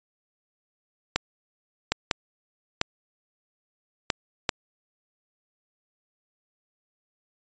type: clicks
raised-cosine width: 0.2 ms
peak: -4 dBFS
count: 6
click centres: 1.16 / 1.92 / 2.112 / 2.814 / 4.102 / 4.492 s
effects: resampled to 16000 Hz